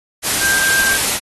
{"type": "tone in noise", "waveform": "sine", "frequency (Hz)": 1584, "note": "G6", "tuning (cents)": 18, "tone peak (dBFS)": -15, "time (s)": [0.39, 0.99], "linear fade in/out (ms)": 50, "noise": "white", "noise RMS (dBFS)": -17, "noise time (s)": [0.22, 1.2], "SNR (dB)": -1, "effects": ["AAC 32 kbps"]}